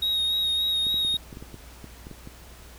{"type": "tone with vibrato", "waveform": "triangle", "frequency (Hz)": 3761, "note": "A#7", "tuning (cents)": 15, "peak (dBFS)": -21, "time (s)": [0.02, 1.17], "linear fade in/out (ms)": 5, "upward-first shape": "sine", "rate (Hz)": 3.5, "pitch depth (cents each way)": 21}
{"type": "clicks", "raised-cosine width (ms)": 3, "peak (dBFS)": -27, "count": 12, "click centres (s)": [0.868, 0.943, 1.049, 1.142, 1.328, 1.371, 1.425, 1.543, 1.843, 2.069, 2.113, 2.274]}
{"effects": ["added 60 Hz sine -46 dBFS peak until 2.78 s", "pink hiss -49 dBFS RMS until 2.78 s"]}